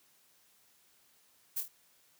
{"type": "noise with echo", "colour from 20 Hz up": "violet", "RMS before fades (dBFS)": -34, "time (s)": [1.56, 1.61], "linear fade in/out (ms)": 10, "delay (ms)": 25, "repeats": 3, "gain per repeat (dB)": -6, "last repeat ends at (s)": 1.685, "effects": ["white hiss -67 dBFS RMS until 2.19 s", "high-pass 80 Hz 12 dB/octave"]}